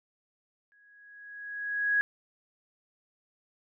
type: tone with exponential growth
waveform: sine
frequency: 1661.2 Hz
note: G#6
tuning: in tune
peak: -21 dBFS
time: 0.72-2.01 s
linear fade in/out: 0 ms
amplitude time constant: 280 ms
effects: none